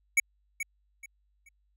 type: tone with echo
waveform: square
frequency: 2236 Hz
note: C#7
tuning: 14 cents sharp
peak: -20 dBFS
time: 0.17-0.2 s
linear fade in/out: 5 ms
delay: 430 ms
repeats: 3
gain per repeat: -11 dB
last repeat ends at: 1.49 s
effects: added 50 Hz sine -68 dBFS peak until 1.76 s